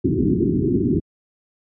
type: low-pass noise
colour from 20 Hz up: white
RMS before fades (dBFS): -18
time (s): 0.04-1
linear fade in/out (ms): 10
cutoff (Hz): 390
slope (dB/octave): 96
effects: high-pass 80 Hz 12 dB/octave